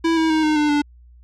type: tone with pitch steps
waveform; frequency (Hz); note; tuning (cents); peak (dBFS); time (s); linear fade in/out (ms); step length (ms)
square; 329.6 / 321.9 / 314.4 / 307 / 299.8 / 292.8; E4 / E4 / D#4 / D#4 / D4 / D4; 0 / -41 / +18 / -23 / +36 / -5; -16; 0.04-0.82; 10; 130
effects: added 60 Hz sine -44 dBFS peak until 1.23 s + low-pass 5000 Hz 12 dB/octave